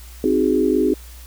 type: chord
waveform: sine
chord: Ab dominant seventh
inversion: first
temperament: equal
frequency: 261.6 / 311.1 / 370 / 415.3 Hz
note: C4 / Eb4 / Gb4 / Ab4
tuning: 0 / 0 / 0 / 0 cents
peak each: -20 dBFS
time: 0.24-0.94 s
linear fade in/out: 2 ms
effects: added 60 Hz sine -37 dBFS peak until 1.26 s + white hiss -45 dBFS RMS until 1.26 s